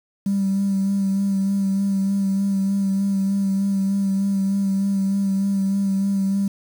triangle tone with vibrato, 196 Hz, G3, in tune, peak -14 dBFS, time 0.26-6.48 s, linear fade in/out 5 ms, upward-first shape sine, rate 3.3 Hz, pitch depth 23 cents each way, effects tanh soft clip ceiling -15 dBFS + 7-bit

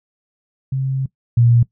sine tone pair in turn, 133.5 / 118.56 Hz, C3 / A#2, +35 / +30 cents, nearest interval major second, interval 205 cents, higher first, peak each -17 / -9 dBFS, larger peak second, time 0.72-1.06 / 1.37-1.63 s, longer first, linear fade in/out 5 ms, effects noise-tail reverb RT60 0.1 s tail -19 dB re dry

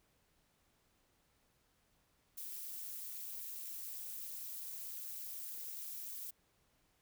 violet noise with amplitude modulation, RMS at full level -42 dBFS, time 2.37-6.31 s, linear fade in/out 10 ms, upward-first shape sine, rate 280 Hz, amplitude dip 85%, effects pink hiss -75 dBFS RMS until 7.01 s

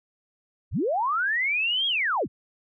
sine linear two-way sweep, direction up then down, 36.95 to 3322 to 36.95 Hz, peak -22 dBFS, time 0.71-2.28 s, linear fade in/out 50 ms, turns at 1.87 s, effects none

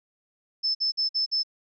sine tone bursts, 5260 Hz, E8, 5 cents flat, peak -22 dBFS, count 5, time 0.63-1.434 s, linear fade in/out 20 ms, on 120 ms, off 51 ms, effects none

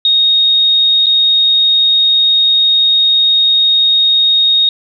sine tone with dropouts, 3729 Hz, A#7, in tune, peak -7 dBFS, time 0.05-4.69 s, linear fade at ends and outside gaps 2 ms, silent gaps 1.06-1.066 s, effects none

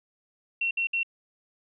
sine tone bursts, 2723 Hz, F7, 44 cents flat, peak -24 dBFS, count 3, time 0.61-1.032 s, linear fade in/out 5 ms, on 100 ms, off 61 ms, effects none

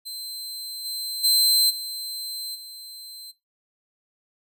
sawtooth tone with level steps, 4100 Hz, C8, 36 cents flat, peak -30 / -26 / -14 / -28 / -36 dBFS, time 0.05-3.32 s, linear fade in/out 20 ms, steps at 0.84 / 1.23 / 1.69 / 2.54 s, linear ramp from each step 20 ms, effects noise-tail reverb RT60 0.2 s tail -17 dB re dry

